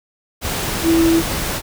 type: tone in noise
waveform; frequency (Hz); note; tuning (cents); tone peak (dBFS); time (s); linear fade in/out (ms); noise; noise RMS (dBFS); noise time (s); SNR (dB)
sine; 330; E4; +2; -11; 0.83-1.23; 50; pink; -22; 0.41-1.62; +8
effects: none